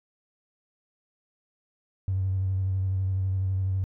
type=tone with vibrato; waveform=triangle; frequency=94.9 Hz; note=F#2; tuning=44 cents sharp; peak=-20 dBFS; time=2.08-3.84 s; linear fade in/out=0 ms; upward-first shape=sine; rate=12 Hz; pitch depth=27 cents each way; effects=tanh soft clip ceiling -21 dBFS